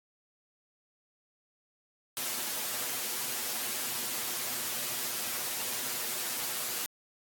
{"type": "noise with comb filter", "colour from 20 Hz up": "white", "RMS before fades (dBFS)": -34, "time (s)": [2.17, 6.86], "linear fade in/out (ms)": 0, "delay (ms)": 8.2, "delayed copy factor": 1, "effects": ["high-pass 150 Hz 12 dB/octave", "AAC 64 kbps"]}